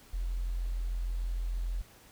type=tone with quantisation; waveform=sine; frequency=43.28 Hz; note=F1; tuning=15 cents flat; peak=-30 dBFS; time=0.13-1.82 s; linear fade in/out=10 ms; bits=10; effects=pink hiss -57 dBFS RMS until 2.11 s